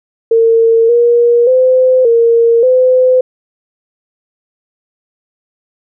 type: tone with pitch steps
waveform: sine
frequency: 455.6 / 475 / 513 / 463.9 / 510 Hz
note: A#4 / A#4 / C5 / A#4 / C5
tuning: -40 / +33 / -34 / -8 / -44 cents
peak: -5 dBFS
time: 0.31-3.21 s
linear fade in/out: 5 ms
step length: 580 ms
effects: none